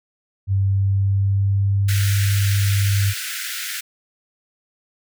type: tone with pitch glide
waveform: sine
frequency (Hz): 97.5 to 99.72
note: G2 to G2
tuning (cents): -9 to +30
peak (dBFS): -15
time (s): 0.47-3.14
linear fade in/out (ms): 50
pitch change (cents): +39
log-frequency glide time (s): 0.58-2.13
type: high-pass noise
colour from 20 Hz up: pink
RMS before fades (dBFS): -28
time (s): 1.88-3.81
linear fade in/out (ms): 10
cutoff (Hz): 1400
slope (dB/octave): 96
effects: none